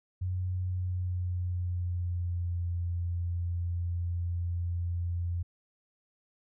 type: tone with pitch glide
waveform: sine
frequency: 91.4 to 86.77 Hz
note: F#2 to F2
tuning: -21 to -11 cents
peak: -29 dBFS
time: 0.21-5.43 s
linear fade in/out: 10 ms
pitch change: -90 cents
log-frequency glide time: 0.65-2.67 s
effects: none